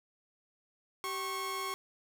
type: tone pair together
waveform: sawtooth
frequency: 386.6 / 1093.5 Hz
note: G4 / C#6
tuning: -24 / -24 cents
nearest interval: octave + tritone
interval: 1800 cents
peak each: -37 / -32 dBFS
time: 1.04-1.74 s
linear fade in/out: 0 ms
effects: none